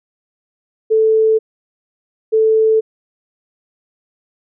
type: tone pair in turn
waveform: sine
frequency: 440 / 440 Hz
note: A4 / A4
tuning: 0 / 0 cents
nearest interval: unison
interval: 0 cents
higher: neither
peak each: -9 dBFS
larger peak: neither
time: 0.9-1.39 / 2.32-2.81 s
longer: neither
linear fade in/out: 20 ms
effects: none